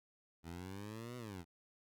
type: exponential two-way sweep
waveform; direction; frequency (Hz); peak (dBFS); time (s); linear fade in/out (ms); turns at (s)
15% pulse; up then down; 81.2 to 125.5 to 81.2; -39; 0.43-1.45; 50; 1.17
effects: none